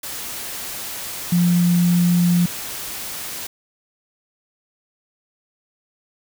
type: tone in noise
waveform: sine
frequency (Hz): 175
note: F3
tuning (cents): +4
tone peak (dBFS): -13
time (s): 1.32-2.46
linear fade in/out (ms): 5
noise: white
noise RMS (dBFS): -30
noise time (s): 0.03-3.47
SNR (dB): +14
effects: none